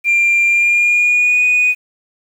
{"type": "tone with pitch glide", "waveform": "sine", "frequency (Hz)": [2382, 2476], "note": ["D7", "D#7"], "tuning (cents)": [24, -9], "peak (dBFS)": -8, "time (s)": [0.04, 1.75], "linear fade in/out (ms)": 50, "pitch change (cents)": 67, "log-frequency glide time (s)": [0.46, 1.46], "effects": ["tanh soft clip ceiling -7 dBFS", "7-bit"]}